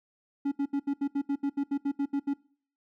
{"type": "tone bursts", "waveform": "triangle", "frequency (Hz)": 280.7, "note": "C#4", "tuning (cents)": 22, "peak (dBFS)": -23, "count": 14, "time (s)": [0.45, 2.338], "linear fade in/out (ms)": 10, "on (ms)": 68, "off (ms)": 72, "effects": ["noise-tail reverb RT60 0.5 s tail -22 dB re dry"]}